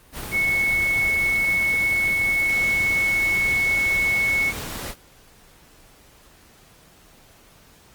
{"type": "tone in noise", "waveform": "sine", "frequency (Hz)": 2202, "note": "C#7", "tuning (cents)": -12, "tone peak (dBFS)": -18, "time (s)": [0.31, 4.53], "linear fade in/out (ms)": 50, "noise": "pink", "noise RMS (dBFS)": -32, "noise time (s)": [0.12, 4.95], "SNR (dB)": 11, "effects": ["pink hiss -52 dBFS RMS until 7.94 s", "Opus 32 kbps"]}